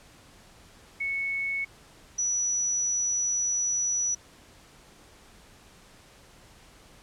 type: tone pair in turn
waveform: sine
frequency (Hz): 2208 / 5895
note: C#7 / F#8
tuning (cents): -7 / -7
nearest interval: octave + perfect fourth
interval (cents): 1700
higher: second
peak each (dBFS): -27 / -24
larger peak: second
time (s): 1-1.65 / 2.18-4.15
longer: second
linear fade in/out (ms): 10
effects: pink hiss -54 dBFS RMS until 7.02 s + low-pass 10000 Hz 12 dB/octave